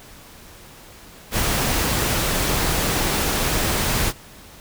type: noise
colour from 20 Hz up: pink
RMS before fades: -21 dBFS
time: 1.31-4.13 s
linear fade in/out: 50 ms
effects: pink hiss -44 dBFS RMS until 4.6 s